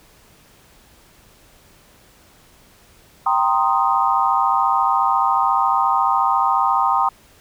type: chord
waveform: sine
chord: C minor seventh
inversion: second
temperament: equal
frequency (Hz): 784 / 932.3 / 1046.5 / 1244.5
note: G5 / Bb5 / C6 / Eb6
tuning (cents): 0 / 0 / 0 / 0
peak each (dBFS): -20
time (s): 3.26-7.09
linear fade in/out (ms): 5
effects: pink hiss -51 dBFS RMS until 7.4 s